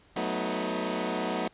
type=chord; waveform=15% pulse; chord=B dominant seventh; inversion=second; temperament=equal with one note detuned; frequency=185 / 220 / 246.9 / 315.8 Hz; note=F#3 / A3 / B3 / D#4; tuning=0 / 0 / 0 / +26 cents; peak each=-28 dBFS; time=0.16-1.48 s; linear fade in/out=5 ms; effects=pink hiss -60 dBFS RMS until 1.53 s + resampled to 8000 Hz